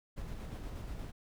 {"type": "noise with tremolo", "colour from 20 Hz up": "brown", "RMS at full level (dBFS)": -41, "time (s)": [0.16, 1.12], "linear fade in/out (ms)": 20, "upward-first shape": "square", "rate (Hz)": 8.4, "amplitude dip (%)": 25, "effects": []}